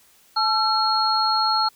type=tone cluster; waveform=sine; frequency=867 / 1345 / 4299 Hz; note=A5 / E6 / C8; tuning=-26 / +34 / +46 cents; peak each=-22 dBFS; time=0.36-1.69 s; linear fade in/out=10 ms; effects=white hiss -56 dBFS RMS until 1.75 s